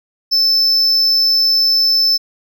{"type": "tone", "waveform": "triangle", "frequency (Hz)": 5274, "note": "E8", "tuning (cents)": 0, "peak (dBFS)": -9, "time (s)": [0.31, 2.18], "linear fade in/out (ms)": 20, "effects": []}